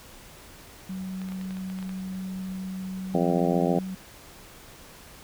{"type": "tone", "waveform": "sine", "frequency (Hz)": 187.9, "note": "F#3", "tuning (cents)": 27, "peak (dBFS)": -31, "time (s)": [0.89, 3.95], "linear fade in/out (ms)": 5}
{"type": "clicks", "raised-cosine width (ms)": 0.3, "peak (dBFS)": -28, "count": 10, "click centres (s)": [1.217, 1.288, 1.321, 1.413, 1.508, 1.57, 1.7, 1.788, 1.827, 1.893]}
{"type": "harmonic tone", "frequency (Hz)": 86.7, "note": "F2", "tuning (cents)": -12, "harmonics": [2, 3, 4, 5, 6, 7, 8, 9], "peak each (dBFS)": [-26, -28, -29, -30, -31, -31, -32, -33], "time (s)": [3.14, 3.79], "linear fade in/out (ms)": 5}
{"effects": ["pink hiss -48 dBFS RMS until 5.23 s"]}